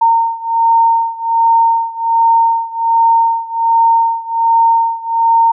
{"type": "beating tone pair", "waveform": "sine", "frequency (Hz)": [916, 917.3], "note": ["A#5", "A#5"], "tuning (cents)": [-31, -28], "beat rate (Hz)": 1.3, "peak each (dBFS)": [-11, -13], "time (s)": [0.01, 5.52], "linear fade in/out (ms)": 10, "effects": []}